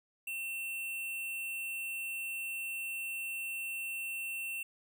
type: tone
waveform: square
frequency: 2700 Hz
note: E7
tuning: 41 cents sharp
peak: -37 dBFS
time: 0.27-4.63 s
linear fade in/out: 5 ms
effects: 13-bit